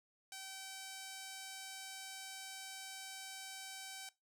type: tone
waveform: 5% pulse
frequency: 770 Hz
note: G5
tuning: 31 cents flat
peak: -35 dBFS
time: 0.32-4.09 s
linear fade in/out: 2 ms
effects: noise-tail reverb RT60 0.2 s tail -19 dB re dry